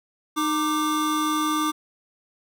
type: tone pair together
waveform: square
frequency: 307.7 / 1182 Hz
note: D#4 / D6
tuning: -19 / +11 cents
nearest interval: octave + major seventh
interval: 2330 cents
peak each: -25 dBFS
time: 0.36-1.72 s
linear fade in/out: 20 ms
effects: none